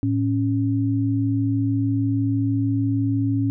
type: tone pair together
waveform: sine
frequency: 110 / 276.3 Hz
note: A2 / C#4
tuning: 0 / -6 cents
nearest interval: octave + major third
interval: 1594 cents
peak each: -21 dBFS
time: 0.03-3.5 s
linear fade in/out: 0 ms
effects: none